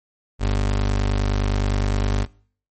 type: tone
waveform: 30% pulse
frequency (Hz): 49.68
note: G1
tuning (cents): +24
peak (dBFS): -15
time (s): 0.39-2.27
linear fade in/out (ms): 50
effects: noise-tail reverb RT60 0.5 s tail -23 dB re dry + MP3 32 kbps